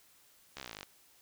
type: slowing click train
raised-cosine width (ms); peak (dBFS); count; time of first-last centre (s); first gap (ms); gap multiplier
0.2; -25; 16; 0.57-0.83; 14; 1.03
effects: white hiss -64 dBFS RMS until 1.21 s